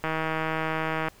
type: click train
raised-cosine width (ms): 0.5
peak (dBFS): -13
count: 167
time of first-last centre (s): 0.04-1.084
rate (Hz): 159
effects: pink hiss -55 dBFS RMS until 1.2 s